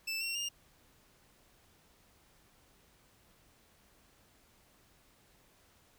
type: tone with pitch steps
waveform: 25% pulse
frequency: 2645 / 2730 / 2819 Hz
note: E7 / F7 / F7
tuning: +5 / -40 / +16 cents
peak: -31 dBFS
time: 0.07-0.49 s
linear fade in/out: 10 ms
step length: 140 ms
effects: pink hiss -66 dBFS RMS until 5.98 s